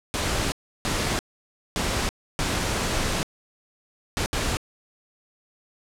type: noise bursts at uneven times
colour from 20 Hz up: pink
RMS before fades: -25 dBFS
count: 6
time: 0.14-0.52 / 0.85-1.19 / 1.76-2.09 / 2.39-3.23 / 4.17-4.26 / 4.33-4.57 s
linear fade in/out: 0 ms
effects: low-pass 9000 Hz 12 dB/octave